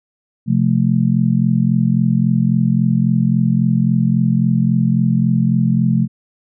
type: chord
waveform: sine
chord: F major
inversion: second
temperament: just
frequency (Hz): 130.96 / 174.61 / 218.3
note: C3 / F3 / A3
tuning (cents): +2 / 0 / -13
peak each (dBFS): -16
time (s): 0.46-6.08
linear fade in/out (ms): 50
effects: none